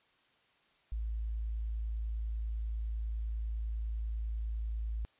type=tone; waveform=sine; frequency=55 Hz; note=A1; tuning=in tune; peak=-33 dBFS; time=0.92-5.05 s; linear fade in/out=0 ms; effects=white hiss -69 dBFS RMS until 5.19 s + resampled to 8000 Hz